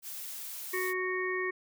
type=noise; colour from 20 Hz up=blue; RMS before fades=-41 dBFS; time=0.02-0.94 s; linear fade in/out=50 ms
type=harmonic tone; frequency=370 Hz; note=F#4; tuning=in tune; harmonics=1 / 3 / 5 / 6; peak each=-33 / -39 / -34 / -39 dBFS; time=0.73-1.51 s; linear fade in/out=10 ms
effects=none